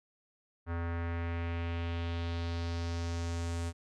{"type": "tone with low-pass filter sweep", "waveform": "square", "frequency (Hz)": 84.7, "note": "E2", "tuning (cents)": 48, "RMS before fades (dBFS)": -35, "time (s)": [0.66, 3.73], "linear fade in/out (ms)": 50, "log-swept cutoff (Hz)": [1500, 8600], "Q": 2, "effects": []}